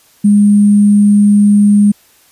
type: tone with sample-and-hold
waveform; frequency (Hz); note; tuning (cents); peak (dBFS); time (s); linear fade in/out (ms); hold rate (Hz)
sine; 205.5; G#3; -18; -4; 0.24-1.92; 10; 8820
effects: white hiss -48 dBFS RMS until 2.31 s + resampled to 32000 Hz

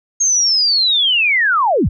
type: linear sweep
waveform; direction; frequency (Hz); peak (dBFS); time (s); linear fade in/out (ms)
sine; down; 6520 to 30.73; -11; 0.2-1.89; 10
effects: none

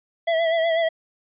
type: tone with vibrato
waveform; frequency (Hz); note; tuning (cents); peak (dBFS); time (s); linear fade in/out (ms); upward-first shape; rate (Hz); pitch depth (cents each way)
square; 659.3; E5; 0; -19; 0.27-0.89; 10; sine; 8.1; 41
effects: resampled to 8000 Hz

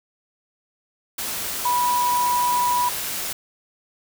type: tone in noise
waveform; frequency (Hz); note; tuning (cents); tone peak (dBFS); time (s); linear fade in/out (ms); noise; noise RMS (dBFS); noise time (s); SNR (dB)
sine; 979; B5; -15; -18; 1.65-2.89; 5; white; -28; 1.18-3.33; +7
effects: none

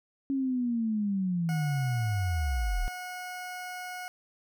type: linear sweep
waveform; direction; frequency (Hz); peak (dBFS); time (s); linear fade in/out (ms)
sine; down; 276 to 33.01; -26; 0.3-2.88; 0
type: tone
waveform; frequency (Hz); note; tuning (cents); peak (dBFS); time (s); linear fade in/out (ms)
20% pulse; 728; F#5; -28; -32; 1.49-4.08; 0
effects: none

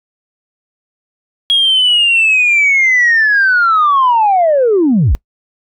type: linear sweep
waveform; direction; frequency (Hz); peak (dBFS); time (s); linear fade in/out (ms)
sine; down; 3300 to 40.49; -6; 1.5-5.15; 0
effects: noise-tail reverb RT60 0.1 s tail -24 dB re dry + tanh soft clip ceiling -4 dBFS

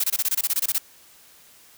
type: noise bursts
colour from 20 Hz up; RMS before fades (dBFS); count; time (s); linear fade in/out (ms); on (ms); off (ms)
blue; -22; 13; 0-0.783; 5; 39; 23
effects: white hiss -52 dBFS RMS until 1.77 s

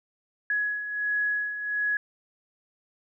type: beating tone pair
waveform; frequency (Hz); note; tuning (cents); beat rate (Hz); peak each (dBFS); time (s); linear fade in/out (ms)
sine; 1678 / 1679.4; G#6 / G#6; +17 / +19; 1.4; -33 / -26; 0.5-1.97; 2
effects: none

